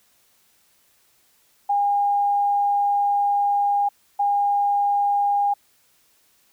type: tone pair in turn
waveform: sine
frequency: 811 / 811 Hz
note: G#5 / G#5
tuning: -41 / -41 cents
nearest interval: unison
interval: 0 cents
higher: neither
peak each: -17 / -17 dBFS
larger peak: neither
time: 1.69-3.89 / 4.19-5.54 s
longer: first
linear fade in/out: 10 ms
effects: white hiss -61 dBFS RMS until 6.52 s